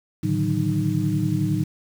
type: tone cluster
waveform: sine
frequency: 109.1 / 143.9 / 154.7 / 186.7 / 308.9 Hz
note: A2 / D3 / D#3 / F#3 / D#4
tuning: -14 / -35 / -10 / +16 / -12 cents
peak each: -26 dBFS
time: 0.23-1.64 s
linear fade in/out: 10 ms
effects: 7-bit